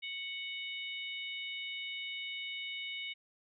harmonic tone, 740 Hz, F#5, in tune, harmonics 3 / 4 / 5, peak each -41 / -43 / -45 dBFS, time 0.02-3.14 s, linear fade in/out 20 ms, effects none

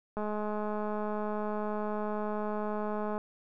click train, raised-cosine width 1 ms, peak -22 dBFS, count 636, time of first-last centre 0.17-3.179 s, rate 211 Hz, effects none

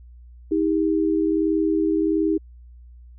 sine tone pair together, 318.6 / 400 Hz, D#4 / G4, +41 / +35 cents, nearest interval major third, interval 394 cents, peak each -19 / -23 dBFS, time 0.51-2.38 s, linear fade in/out 10 ms, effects added 60 Hz sine -42 dBFS peak until 3.18 s

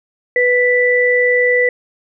sine tone pair together, 493.9 / 1975.6 Hz, B4 / B6, 0 / 0 cents, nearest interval 2 octaves, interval 2400 cents, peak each -13 dBFS, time 0.36-1.69 s, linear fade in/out 2 ms, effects none

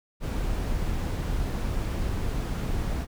brown noise, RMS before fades -28 dBFS, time 0.2-3.07 s, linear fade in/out 50 ms, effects none

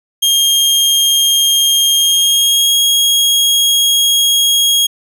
sawtooth tone with pitch glide, 3222 to 3282 Hz, G7 to G#7, +47 to -21 cents, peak -6 dBFS, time 0.22-4.87 s, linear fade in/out 10 ms, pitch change +32 cents, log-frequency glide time 1.94-2.77 s, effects none

